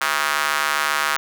square tone with high-pass filter, 73.7 Hz, D2, 7 cents sharp, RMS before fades -21 dBFS, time 0.01-1.17 s, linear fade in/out 5 ms, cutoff 1300 Hz, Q 2.1, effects none

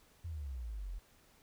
sine exponential sweep, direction down, 87.31 to 41.2 Hz, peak -39 dBFS, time 0.24-0.99 s, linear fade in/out 10 ms, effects pink hiss -66 dBFS RMS until 1.42 s

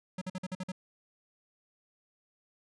square tone bursts, 185 Hz, F#3, in tune, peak -35 dBFS, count 7, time 0.18-0.719 s, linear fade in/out 5 ms, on 35 ms, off 49 ms, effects resampled to 22050 Hz

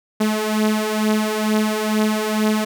sawtooth beating tone pair, 213.5 / 215.7 Hz, G#3 / A3, +48 / -34 cents, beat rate 2.2 Hz, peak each -18 / -15 dBFS, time 0.2-2.65 s, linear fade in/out 10 ms, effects none

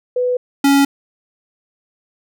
sine / square tone pair in turn, 496.9 / 278.9 Hz, B4 / C#4, +11 / +11 cents, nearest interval minor seventh, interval 1000 cents, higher first, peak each -14 / -10 dBFS, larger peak second, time 0.16-0.37 / 0.64-0.85 s, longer neither, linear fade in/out 5 ms, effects none

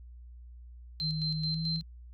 sine tone with tremolo, 4115 Hz, C8, 30 cents flat, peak -31 dBFS, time 1-1.81 s, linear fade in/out 0 ms, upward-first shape square, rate 4.6 Hz, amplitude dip 60%
sine tone with pitch glide, 156.4 to 162.38 Hz, D#3 to E3, +9 to -26 cents, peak -31 dBFS, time 1-1.83 s, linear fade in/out 50 ms, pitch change +65 cents, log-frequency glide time 1.44-1.64 s
effects added 60 Hz sine -46 dBFS peak until 2.13 s

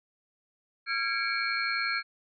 sine tone cluster, 1372 / 1635 / 2214 / 2325 / 4243 Hz, F6 / G#6 / C#7 / D7 / C8, -31 / -28 / -3 / -18 / +23 cents, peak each -33 / -32 / -35 / -34 / -35 dBFS, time 0.86-2.03 s, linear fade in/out 50 ms, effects none

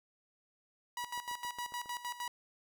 sawtooth tone with tremolo, 970 Hz, B5, 31 cents flat, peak -33 dBFS, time 0.97-2.28 s, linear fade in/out 2 ms, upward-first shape square, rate 6.5 Hz, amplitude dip 75%
click train, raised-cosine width 1 ms, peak -40 dBFS, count 7, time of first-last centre 1.04-1.859 s, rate 7.33 Hz
effects none

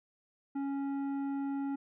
sine tone with tanh clipping, 277.2 Hz, C#4, in tune, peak -34 dBFS, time 0.55-1.76 s, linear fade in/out 10 ms, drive 10 dB, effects none

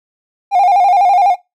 triangle tone with vibrato, 759 Hz, F#5, 44 cents sharp, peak -4 dBFS, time 0.51-1.36 s, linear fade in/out 50 ms, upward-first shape square, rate 12 Hz, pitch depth 94 cents each way, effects noise-tail reverb RT60 0.2 s tail -21 dB re dry + tanh soft clip ceiling -2 dBFS

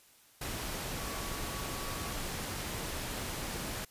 sine tone in noise, 1131 Hz, C#6, 34 cents sharp, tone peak -47 dBFS, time 0.97-2.13 s, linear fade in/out 5 ms, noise pink, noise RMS -38 dBFS, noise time 0.41-3.85 s, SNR -12 dB, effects white hiss -62 dBFS RMS until 3.9 s + resampled to 32000 Hz

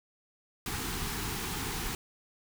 pink band-stop noise, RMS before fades -35 dBFS, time 0.66-1.95 s, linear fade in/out 2 ms, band 470 to 730 Hz, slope 96 dB/octave, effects none

